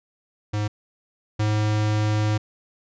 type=tone pair in turn; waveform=square; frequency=105 / 106.53 Hz; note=G#2 / G#2; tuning=+19 / +45 cents; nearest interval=unison; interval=26 cents; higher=second; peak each=-23 / -20 dBFS; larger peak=second; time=0.53-0.68 / 1.39-2.38 s; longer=second; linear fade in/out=10 ms; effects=resampled to 16000 Hz